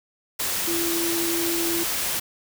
sine tone in noise, 337.7 Hz, E4, 42 cents sharp, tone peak -25 dBFS, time 0.67-1.84 s, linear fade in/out 10 ms, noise white, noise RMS -26 dBFS, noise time 0.39-2.2 s, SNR -2 dB, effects none

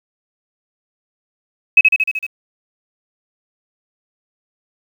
sine tone with echo, 2561 Hz, D#7, 49 cents sharp, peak -3 dBFS, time 1.77-1.81 s, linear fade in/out 5 ms, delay 76 ms, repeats 6, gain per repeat -3 dB, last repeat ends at 2.266 s, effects 7-bit

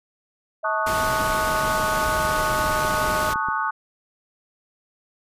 sine tone with pitch glide, 641 to 619.5 Hz, E5 to D#5, -49 to -8 cents, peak -27 dBFS, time 0.63-3.3 s, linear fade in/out 10 ms, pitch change -59 cents, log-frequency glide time 0.77-2.74 s
sine chord, D# half-diminished seventh, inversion second, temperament equal, 880 / 1108.7 / 1244.5 / 1480 Hz, A5 / C#6 / D#6 / F#6, 0 / 0 / 0 / 0 cents, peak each -27 dBFS, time 0.64-3.71 s, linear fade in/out 10 ms
pink noise, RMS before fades -28 dBFS, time 0.86-3.34 s, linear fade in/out 10 ms
click train, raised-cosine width 3 ms, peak -23 dBFS, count 7, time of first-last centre 2.72-3.486 s, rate 7.83 Hz
effects resampled to 32000 Hz

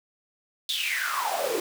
pink noise with high-pass filter sweep, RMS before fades -28 dBFS, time 0.69-1.6 s, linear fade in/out 2 ms, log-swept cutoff 3800 to 370 Hz, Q 9.7, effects none

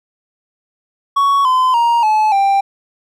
triangle tone with pitch steps, 1116 / 1023.4 / 938.4 / 860.6 / 789.1 Hz, C#6 / C6 / A#5 / A5 / G5, +11 / -39 / +11 / -39 / +11 cents, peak -8 dBFS, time 1.16-2.61 s, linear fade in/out 10 ms, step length 290 ms, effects none

